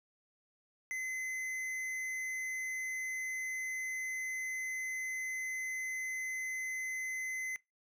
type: tone with tanh clipping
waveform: sine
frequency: 2044 Hz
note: C7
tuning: 41 cents flat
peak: -37 dBFS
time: 0.91-7.56 s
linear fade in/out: 0 ms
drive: 12 dB
effects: noise-tail reverb RT60 0.2 s tail -23 dB re dry